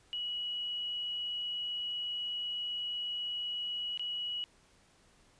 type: tone with dropouts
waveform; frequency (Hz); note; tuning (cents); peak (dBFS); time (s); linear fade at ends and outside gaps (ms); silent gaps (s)
sine; 2923; F#7; -22; -34; 0.13-4.44; 0; 3.975-3.995
effects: pink hiss -65 dBFS RMS until 5.39 s + resampled to 22050 Hz